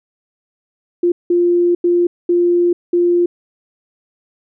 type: tone bursts at uneven times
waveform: sine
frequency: 349.2 Hz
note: F4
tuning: in tune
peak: -10 dBFS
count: 5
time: 1.03-1.12 / 1.3-1.75 / 1.84-2.07 / 2.29-2.73 / 2.93-3.26 s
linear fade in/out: 5 ms
effects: none